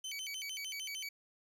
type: tone with vibrato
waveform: 25% pulse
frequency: 2637 Hz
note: E7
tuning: in tune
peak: -36 dBFS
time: 0.04-1.09 s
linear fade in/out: 5 ms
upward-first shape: square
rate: 6.6 Hz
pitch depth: 260 cents each way
effects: none